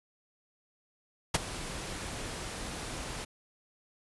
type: noise with ADSR envelope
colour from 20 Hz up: pink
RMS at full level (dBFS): -22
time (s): 1.34-3.25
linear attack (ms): 8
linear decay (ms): 22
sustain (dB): -17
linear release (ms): 10
effects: resampled to 24000 Hz